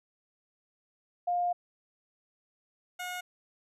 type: tone pair in turn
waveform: sine / 15% pulse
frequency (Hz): 707 / 722.3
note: F5 / F#5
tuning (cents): +21 / -42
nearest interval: unison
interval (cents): 37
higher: second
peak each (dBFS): -26 / -29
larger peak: first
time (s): 1.27-1.53 / 2.99-3.21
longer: first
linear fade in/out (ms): 10
effects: resampled to 32000 Hz